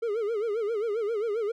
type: tone with vibrato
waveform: triangle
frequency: 436 Hz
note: A4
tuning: 16 cents flat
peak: -24 dBFS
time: 0.02-1.52 s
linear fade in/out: 10 ms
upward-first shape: sine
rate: 7.5 Hz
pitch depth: 140 cents each way
effects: none